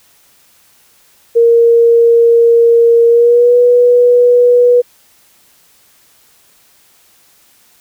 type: tone with pitch glide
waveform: sine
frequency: 466.2 to 487.7 Hz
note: A#4 to B4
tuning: 0 to -22 cents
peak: -4 dBFS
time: 1.35-4.82 s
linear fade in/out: 20 ms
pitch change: +78 cents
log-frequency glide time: 3.07-3.56 s
effects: white hiss -49 dBFS RMS until 7.8 s